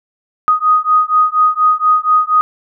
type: beating tone pair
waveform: sine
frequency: 1244.5 / 1248.7 Hz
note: D#6 / D#6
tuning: 0 / +6 cents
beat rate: 4.2 Hz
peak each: -12 dBFS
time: 0.48-2.41 s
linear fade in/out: 0 ms
effects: none